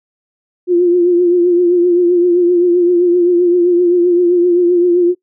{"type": "tone with vibrato", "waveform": "sine", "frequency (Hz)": 351.9, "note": "F4", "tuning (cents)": 13, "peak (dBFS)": -7, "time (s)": [0.67, 5.15], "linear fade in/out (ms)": 50, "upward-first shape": "triangle", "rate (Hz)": 7.7, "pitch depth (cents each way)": 52, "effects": ["noise-tail reverb RT60 0.1 s tail -21 dB re dry"]}